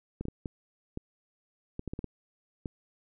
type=clicks; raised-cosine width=3 ms; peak=-22 dBFS; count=11; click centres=0.21 / 0.254 / 0.284 / 0.458 / 0.974 / 1.794 / 1.877 / 1.935 / 1.991 / 2.043 / 2.658 s; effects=none